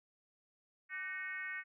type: tone with frequency modulation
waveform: sine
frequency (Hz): 1852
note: A#6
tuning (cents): -12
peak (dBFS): -39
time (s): 0.89-1.64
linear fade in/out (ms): 50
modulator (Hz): 340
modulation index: 1.2
effects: none